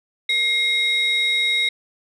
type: tone pair together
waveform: sine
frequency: 2127 / 3790 Hz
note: C7 / A#7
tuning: +28 / +28 cents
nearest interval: minor seventh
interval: 1000 cents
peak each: -18 dBFS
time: 0.29-1.69 s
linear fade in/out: 5 ms
effects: tanh soft clip ceiling -13 dBFS